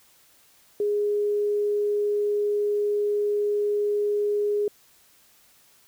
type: tone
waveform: sine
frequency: 413.7 Hz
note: G#4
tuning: 7 cents flat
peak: -21 dBFS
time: 0.8-4.68 s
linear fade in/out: 2 ms
effects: white hiss -58 dBFS RMS until 5.87 s